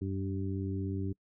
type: harmonic tone with a mistuned harmonic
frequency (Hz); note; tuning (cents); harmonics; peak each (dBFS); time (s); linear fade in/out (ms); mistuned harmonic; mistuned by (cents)
96.7; G2; -23; 1 / 2 / 3 / 4; -34 / -39 / -38 / -42; 0.01-1.13; 10; 1; -35
effects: noise-tail reverb RT60 0.1 s tail -26 dB re dry